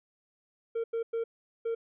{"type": "tone bursts at uneven times", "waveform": "triangle", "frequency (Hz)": 458.4, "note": "A#4", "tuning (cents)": -29, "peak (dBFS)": -26, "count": 4, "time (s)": [[0.75, 0.84], [0.93, 1.03], [1.13, 1.24], [1.65, 1.75]], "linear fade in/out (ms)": 10, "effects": ["tanh soft clip ceiling -22 dBFS", "resampled to 8000 Hz"]}